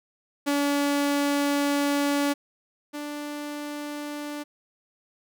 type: tone pair in turn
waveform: sawtooth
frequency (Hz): 285.6 / 293.8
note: D4 / D4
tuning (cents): -48 / +1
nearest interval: unison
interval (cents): 49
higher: second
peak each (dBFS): -18 / -28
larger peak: first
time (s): 0.46-2.34 / 2.93-4.44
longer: first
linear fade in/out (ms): 20
effects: none